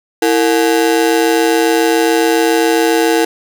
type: ring-modulated tone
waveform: 35% pulse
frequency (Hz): 393.5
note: G4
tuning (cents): +7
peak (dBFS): -5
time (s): 0.22-3.25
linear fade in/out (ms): 5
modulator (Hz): 63.6
effects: none